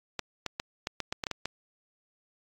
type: clicks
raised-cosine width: 0.2 ms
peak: -14 dBFS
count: 10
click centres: 0.193 / 0.463 / 0.599 / 0.871 / 1.003 / 1.125 / 1.238 / 1.268 / 1.313 / 1.456 s
effects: AAC 64 kbps